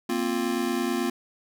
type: chord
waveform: square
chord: Bb suspended second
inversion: none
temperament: just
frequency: 233.1 / 262.2 / 349.6 Hz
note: Bb3 / C4 / F4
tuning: 0 / +4 / +2 cents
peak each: -30 / -30 / -29 dBFS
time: 0.09-1.1 s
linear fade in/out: 5 ms
effects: none